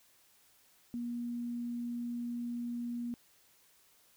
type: tone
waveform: sine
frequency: 238.9 Hz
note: A#3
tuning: 43 cents sharp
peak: -35 dBFS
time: 0.94-3.14 s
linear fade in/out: 0 ms
effects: white hiss -66 dBFS RMS until 4.16 s